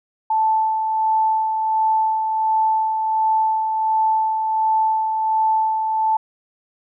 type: tone with tremolo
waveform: sine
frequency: 878 Hz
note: A5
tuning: 4 cents flat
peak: -14 dBFS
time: 0.3-6.17 s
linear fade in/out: 5 ms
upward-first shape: sine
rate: 1.4 Hz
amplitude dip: 40%
effects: none